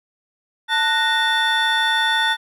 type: tone cluster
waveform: triangle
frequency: 886 / 1474 / 1852 / 3526 Hz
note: A5 / F#6 / A#6 / A7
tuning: +12 / -7 / -12 / +3 cents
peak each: -20 dBFS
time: 0.68-2.37 s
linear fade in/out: 50 ms
effects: none